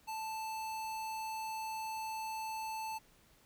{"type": "tone", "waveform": "square", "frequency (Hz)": 880, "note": "A5", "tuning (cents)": 0, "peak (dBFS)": -39, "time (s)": [0.07, 2.99], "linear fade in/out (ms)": 20, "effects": ["pink hiss -66 dBFS RMS until 3.45 s"]}